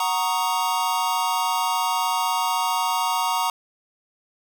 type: chord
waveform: square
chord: D# minor seventh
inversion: first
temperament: equal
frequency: 740 / 932.3 / 1108.7 / 1244.5 Hz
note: F#5 / A#5 / C#6 / D#6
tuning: 0 / 0 / 0 / 0 cents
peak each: -29 / -24 / -29 / -30 dBFS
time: 0-3.5 s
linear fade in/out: 2 ms
effects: none